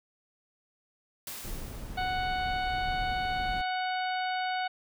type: noise with exponential decay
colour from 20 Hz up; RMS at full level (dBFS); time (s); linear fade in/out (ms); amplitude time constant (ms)
white; -38; 1.27-2.56; 2; 280
type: noise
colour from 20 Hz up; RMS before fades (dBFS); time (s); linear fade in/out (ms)
brown; -38; 1.44-3.62; 10
type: harmonic tone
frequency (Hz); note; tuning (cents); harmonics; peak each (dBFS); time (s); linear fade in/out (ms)
740; F#5; 0; 1 / 2 / 3 / 4 / 5 / 6; -30 / -36 / -40 / -42 / -44 / -46; 1.97-4.68; 10
effects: none